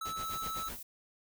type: tone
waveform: square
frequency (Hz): 1308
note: E6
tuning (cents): -14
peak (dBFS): -37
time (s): 0.01-0.69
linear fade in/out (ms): 5
type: noise with tremolo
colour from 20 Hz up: pink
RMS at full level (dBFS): -43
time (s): 0.05-0.79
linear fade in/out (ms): 2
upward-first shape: sine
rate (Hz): 7.9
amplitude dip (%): 90
type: noise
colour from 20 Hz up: violet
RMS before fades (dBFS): -46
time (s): 0.23-0.83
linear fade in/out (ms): 5
effects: none